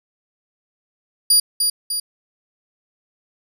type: tone with echo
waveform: 25% pulse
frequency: 4800 Hz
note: D8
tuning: 37 cents sharp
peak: -6 dBFS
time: 1.3-1.4 s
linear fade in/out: 5 ms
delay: 300 ms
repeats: 2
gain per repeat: -5 dB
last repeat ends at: 2 s
effects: none